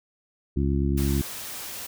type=harmonic tone; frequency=69.3 Hz; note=C#2; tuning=in tune; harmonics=1 / 2 / 3 / 4 / 5; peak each=-24 / -27 / -29 / -30 / -31 dBFS; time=0.56-1.22 s; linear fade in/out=10 ms
type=noise; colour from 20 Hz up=white; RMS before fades=-36 dBFS; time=0.97-1.87 s; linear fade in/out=10 ms
effects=none